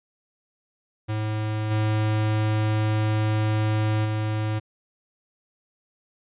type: tone with level steps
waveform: square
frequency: 107.8 Hz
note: A2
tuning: 35 cents flat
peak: -25 / -21 / -24 dBFS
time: 1.08-4.6 s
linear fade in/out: 20 ms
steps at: 1.7 / 4.04 s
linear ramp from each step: 20 ms
effects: resampled to 8000 Hz